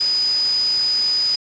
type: tone in noise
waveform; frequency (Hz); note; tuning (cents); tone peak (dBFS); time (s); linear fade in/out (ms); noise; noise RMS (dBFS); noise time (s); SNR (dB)
sine; 4978; D#8; 0; -16; 0-1.36; 10; white; -31; 0-1.36; +12
effects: resampled to 16000 Hz